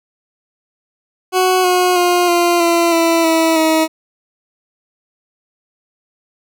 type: tone with pitch steps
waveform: 20% pulse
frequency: 370 / 362.2 / 354.5 / 347 / 339.7 / 332.5 / 325.5 / 318.6 Hz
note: F#4 / F#4 / F4 / F4 / F4 / E4 / E4 / D#4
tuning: 0 / -37 / +26 / -11 / -48 / +15 / -22 / +41 cents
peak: -6 dBFS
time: 1.32-3.88 s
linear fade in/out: 50 ms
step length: 320 ms
effects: none